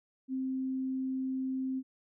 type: tone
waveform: sine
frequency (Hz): 262.1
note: C4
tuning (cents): +3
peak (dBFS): -31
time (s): 0.28-1.83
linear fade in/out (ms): 50
effects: none